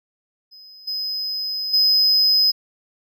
triangle tone with level steps, 5050 Hz, D#8, 25 cents sharp, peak -40 / -22 / -12 dBFS, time 0.51-2.52 s, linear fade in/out 20 ms, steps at 0.87 / 1.73 s, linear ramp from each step 10 ms, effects none

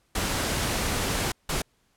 pink noise bursts at uneven times, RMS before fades -27 dBFS, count 2, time 0.15-1.32 / 1.49-1.62 s, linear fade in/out 5 ms, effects pink hiss -68 dBFS RMS until 1.96 s + low-pass 12000 Hz 12 dB/octave

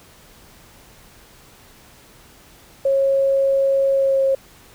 sine tone with pitch glide, 545 to 539.1 Hz, C#5 to C#5, -29 to -48 cents, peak -14 dBFS, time 2.85-4.35 s, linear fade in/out 5 ms, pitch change -19 cents, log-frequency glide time 3.93-4.22 s, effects pink hiss -48 dBFS RMS until 4.74 s

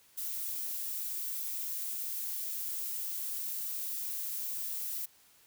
violet noise, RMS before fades -37 dBFS, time 0.17-5.06 s, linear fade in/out 10 ms, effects white hiss -63 dBFS RMS until 5.46 s

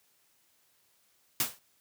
white noise with exponential decay, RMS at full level -24 dBFS, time 1.4-1.59 s, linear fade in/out 2 ms, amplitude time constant 41 ms, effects white hiss -69 dBFS RMS until 1.8 s + high-pass 60 Hz 12 dB/octave

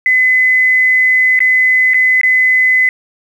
sine tone with dropouts, 2025 Hz, B6, 43 cents sharp, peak -7 dBFS, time 0.06-2.89 s, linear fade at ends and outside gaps 1 ms, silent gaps 1.391-1.404 / 1.936-1.943 / 2.213-2.233 s, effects 7-bit

